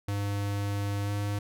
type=tone with pitch glide; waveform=square; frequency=101.1 to 102.16 Hz; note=G#2 to G#2; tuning=-46 to -28 cents; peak=-29 dBFS; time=0.08-1.39 s; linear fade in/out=5 ms; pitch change=+18 cents; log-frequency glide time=1.04-1.11 s; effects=none